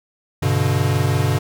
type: chord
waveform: square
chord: G major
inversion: none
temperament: equal with one note detuned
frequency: 98 / 123.47 / 143.89 Hz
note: G2 / B2 / D3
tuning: 0 / 0 / -35 cents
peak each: -21 dBFS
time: 0.42-1.39 s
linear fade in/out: 10 ms
effects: none